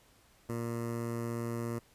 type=tone with notch filter; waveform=15% pulse; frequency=117.1 Hz; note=A#2; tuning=8 cents sharp; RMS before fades=-36 dBFS; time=0.49-1.79 s; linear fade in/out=5 ms; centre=3500 Hz; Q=0.54; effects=pink hiss -64 dBFS RMS until 1.94 s + resampled to 32000 Hz